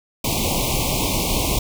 pink band-stop noise, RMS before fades -21 dBFS, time 0.24-1.59 s, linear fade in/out 5 ms, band 1100 to 2200 Hz, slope 96 dB/octave, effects none

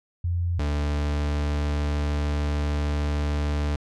sine / 40% pulse tone pair in turn, 87 / 73.36 Hz, F2 / D2, -6 / -1 cents, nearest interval minor third, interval 295 cents, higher first, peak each -22 dBFS, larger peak neither, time 0.24-0.59 / 0.59-3.76 s, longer second, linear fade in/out 5 ms, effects low-pass 6000 Hz 12 dB/octave

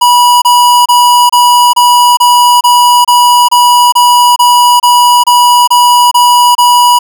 square tone bursts, 974 Hz, B5, 24 cents flat, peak -3 dBFS, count 16, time 0.01-6.99 s, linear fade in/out 10 ms, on 410 ms, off 28 ms, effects none

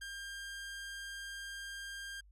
sawtooth tone, 1600 Hz, G6, 35 cents sharp, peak -39 dBFS, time 0.01-2.21 s, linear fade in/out 10 ms, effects added 50 Hz sine -58 dBFS peak until 2.31 s + low-pass 12000 Hz 12 dB/octave

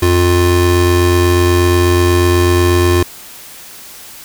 square tone pair together, 88.2 / 352.8 Hz, F2 / F4, +18 / +18 cents, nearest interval 2 octaves, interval 2400 cents, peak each -12 dBFS, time 0.02-3.03 s, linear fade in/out 5 ms, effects white hiss -34 dBFS RMS until 4.24 s

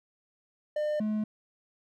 triangle tone pair in turn, 602 / 213.8 Hz, D5 / A3, +43 / -49 cents, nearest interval octave + tritone, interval 1792 cents, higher first, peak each -25 dBFS, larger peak neither, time 0.76-1 / 1-1.24 s, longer neither, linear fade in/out 5 ms, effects none

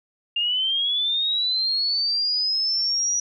sine linear sweep, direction up, 2794 to 5830 Hz, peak -20 dBFS, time 0.36-3.2 s, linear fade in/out 5 ms, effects none

